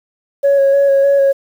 sine tone with vibrato, 554.4 Hz, C#5, in tune, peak -6 dBFS, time 0.43-1.33 s, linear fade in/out 20 ms, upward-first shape square, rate 3.3 Hz, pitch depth 15 cents each way, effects tanh soft clip ceiling -6 dBFS + 7-bit

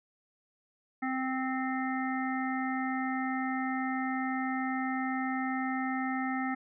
harmonic tone, 261.1 Hz, C4, 3 cents flat, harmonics 1 / 3 / 5 / 7 / 8, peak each -32 / -36 / -39 / -39 / -42 dBFS, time 1.02-6.55 s, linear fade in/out 10 ms, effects none

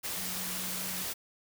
sine tone in noise, 184 Hz, F#3, 9 cents flat, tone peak -44 dBFS, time 0.16-1.05 s, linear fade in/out 20 ms, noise white, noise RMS -36 dBFS, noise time 0.03-1.14 s, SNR -11 dB, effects none

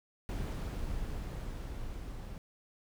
brown noise with level ramp, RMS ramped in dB -35 to -43 dBFS, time 0.29-2.38 s, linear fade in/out 0 ms, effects none

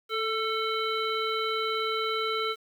harmonic tone with a mistuned harmonic, 440 Hz, A4, in tune, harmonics 1 / 3 / 5 / 7 / 9, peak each -31 / -30 / -36 / -36 / -36 dBFS, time 0.09-2.56 s, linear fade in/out 50 ms, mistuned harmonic 3, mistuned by +28 cents, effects 9-bit

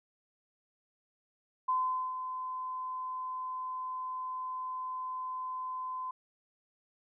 sine tone with ADSR envelope, 1024 Hz, C6, 38 cents flat, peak -26 dBFS, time 1.68-6.11 s, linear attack 10 ms, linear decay 440 ms, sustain -9 dB, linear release 4 ms, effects none

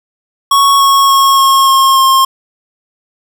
square tone with pitch steps, 1108.7 / 1100.4 / 1092.2 / 1084 / 1075.9 / 1067.8 Hz, C#6 / C#6 / C#6 / C#6 / C6 / C6, 0 / -13 / -26 / -39 / +48 / +35 cents, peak -6 dBFS, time 0.51-2.25 s, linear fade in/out 5 ms, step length 290 ms, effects none

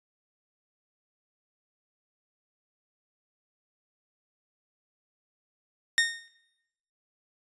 sawtooth tone with exponential decay, 1843 Hz, A#6, 20 cents flat, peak -14 dBFS, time 5.98-6.28 s, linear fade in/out 0 ms, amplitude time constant 64 ms, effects noise-tail reverb RT60 0.9 s tail -21 dB re dry + resampled to 22050 Hz

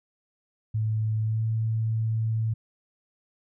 sine tone with pitch glide, 109.2 to 111.49 Hz, A2 to A2, -13 to +23 cents, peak -23 dBFS, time 0.74-2.54 s, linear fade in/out 10 ms, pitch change +36 cents, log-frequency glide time 1.22-1.45 s, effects none

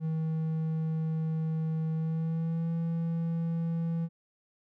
triangle tone with pitch glide, 159.6 to 166.09 Hz, D#3 to E3, +44 to +13 cents, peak -26 dBFS, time 0-4.09 s, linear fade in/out 50 ms, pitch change +69 cents, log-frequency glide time 1.94-2.71 s, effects none

